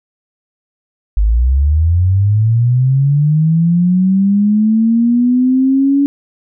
sine linear sweep, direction up, 49.09 to 283.7 Hz, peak -8 dBFS, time 1.17-6.06 s, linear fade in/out 0 ms, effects none

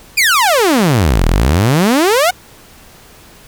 sawtooth exponential two-way sweep, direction down then up, 2516 to 36.71 to 760 Hz, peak -5 dBFS, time 0.17-2.31 s, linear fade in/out 10 ms, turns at 1.26 s, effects pink hiss -41 dBFS RMS until 3.47 s

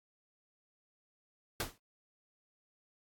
pink noise with exponential decay, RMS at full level -31 dBFS, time 1.6-1.78 s, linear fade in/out 2 ms, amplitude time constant 37 ms, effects AAC 64 kbps

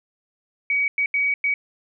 sine tone bursts at uneven times, 2263 Hz, C#7, 35 cents sharp, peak -18 dBFS, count 4, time 0.7-0.88 / 0.98-1.06 / 1.14-1.34 / 1.44-1.54 s, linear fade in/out 2 ms, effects none

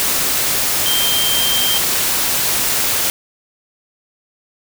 sine tone in noise, 3158 Hz, G7, 12 cents sharp, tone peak -17 dBFS, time 0.86-1.78 s, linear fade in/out 0 ms, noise white, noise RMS -17 dBFS, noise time 0-3.1 s, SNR -3 dB, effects none

